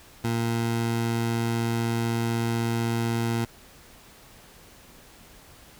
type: tone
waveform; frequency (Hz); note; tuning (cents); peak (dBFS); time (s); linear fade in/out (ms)
20% pulse; 116; A#2; -8; -19; 0.24-3.45; 5
effects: pink hiss -51 dBFS RMS until 5.79 s